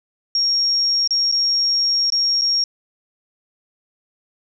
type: tone with dropouts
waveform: sine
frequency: 5570 Hz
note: F8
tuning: 5 cents flat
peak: -15 dBFS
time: 0.35-2.64 s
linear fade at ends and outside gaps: 2 ms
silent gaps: 1.076-1.107 / 1.316-1.323 / 2.102-2.122 / 2.413-2.418 s
effects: none